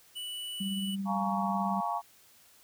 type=tone; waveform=square; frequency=2960 Hz; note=F#7; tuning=in tune; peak=-37 dBFS; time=0.15-0.96 s; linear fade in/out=20 ms
type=tone with tremolo; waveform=sine; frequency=196 Hz; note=G3; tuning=in tune; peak=-30 dBFS; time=0.6-1.81 s; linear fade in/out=10 ms; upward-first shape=sine; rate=18 Hz; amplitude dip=30%
type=chord; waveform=sine; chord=Bb minor seventh; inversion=second; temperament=just; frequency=699.2 / 839.1 / 932.3 / 1118.8 Hz; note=F5 / Ab5 / Bb5 / Db6; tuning=+2 / +18 / 0 / +16 cents; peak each=-35 dBFS; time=1.05-2.02 s; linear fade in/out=50 ms
effects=white hiss -60 dBFS RMS until 2.63 s